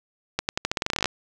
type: accelerating click train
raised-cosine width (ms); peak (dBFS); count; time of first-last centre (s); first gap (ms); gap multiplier
0.2; -6; 16; 0.39-1.057; 99; 0.87
effects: none